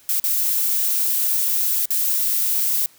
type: noise with dropouts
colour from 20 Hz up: violet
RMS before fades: -20 dBFS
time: 0.09-2.86 s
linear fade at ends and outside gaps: 1 ms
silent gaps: 0.199-0.24 / 1.856-1.905 s
effects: white hiss -52 dBFS RMS until 2.98 s